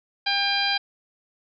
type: harmonic tone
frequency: 800 Hz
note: G5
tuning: 35 cents sharp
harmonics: 1 / 2 / 3 / 4 / 5 / 6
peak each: -28 / -28 / -28 / -28 / -28 / -28 dBFS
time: 0.26-0.78 s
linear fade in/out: 10 ms
effects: none